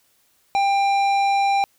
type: tone with tanh clipping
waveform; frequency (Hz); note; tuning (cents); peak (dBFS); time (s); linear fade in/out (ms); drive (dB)
sine; 794; G5; +22; -18; 0.55-1.64; 0; 13
effects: white hiss -62 dBFS RMS until 1.78 s